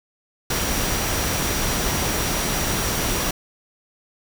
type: tone in noise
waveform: sine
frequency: 5770 Hz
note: F#8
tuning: 44 cents flat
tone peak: -32 dBFS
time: 0.5-3.31 s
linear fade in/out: 5 ms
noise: pink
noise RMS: -23 dBFS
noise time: 0.5-3.31 s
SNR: -12 dB
effects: none